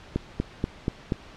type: click train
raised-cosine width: 3 ms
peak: -11 dBFS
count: 5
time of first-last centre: 0.16-1.122 s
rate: 4.16 Hz
effects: pink hiss -47 dBFS RMS until 1.36 s + low-pass 4000 Hz 12 dB/octave